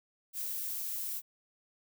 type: noise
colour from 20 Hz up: violet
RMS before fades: -37 dBFS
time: 0.33-1.22 s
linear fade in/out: 50 ms
effects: none